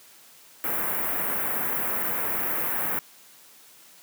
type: band-stop noise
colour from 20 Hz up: white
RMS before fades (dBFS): -27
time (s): 0.64-2.99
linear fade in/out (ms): 0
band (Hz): 2000 to 13000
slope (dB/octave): 24
effects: white hiss -52 dBFS RMS until 4.02 s + high-pass 150 Hz 12 dB/octave